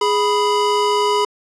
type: tone pair together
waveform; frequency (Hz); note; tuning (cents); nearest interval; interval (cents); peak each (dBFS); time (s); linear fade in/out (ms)
square; 415.3 / 987.8; G#4 / B5; 0 / 0; octave + minor third; 1500; -18; 0.01-1.25; 5
effects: low-pass 7000 Hz 12 dB/octave